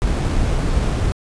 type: noise with sample-and-hold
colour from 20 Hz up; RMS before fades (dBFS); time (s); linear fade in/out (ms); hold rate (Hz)
brown; -18; 0.02-1.12; 0; 8820
effects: resampled to 22050 Hz